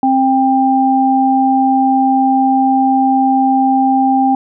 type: tone pair together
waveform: sine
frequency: 264.6 / 793 Hz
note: C4 / G5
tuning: +20 / +20 cents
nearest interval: octave + perfect fifth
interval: 1900 cents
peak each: -12 / -11 dBFS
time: 0.03-4.35 s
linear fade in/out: 2 ms
effects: none